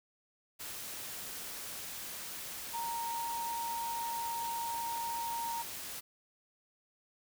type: tone in noise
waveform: sine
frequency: 930 Hz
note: A#5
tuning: 4 cents flat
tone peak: -35 dBFS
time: 2.73-5.63 s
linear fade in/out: 20 ms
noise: white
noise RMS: -43 dBFS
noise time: 0.59-6.01 s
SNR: +5 dB
effects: none